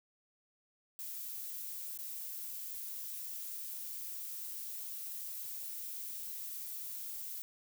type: noise with dropouts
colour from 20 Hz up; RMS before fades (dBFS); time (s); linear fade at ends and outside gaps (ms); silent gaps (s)
violet; -43; 0.99-7.42; 0; 1.975-1.988
effects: none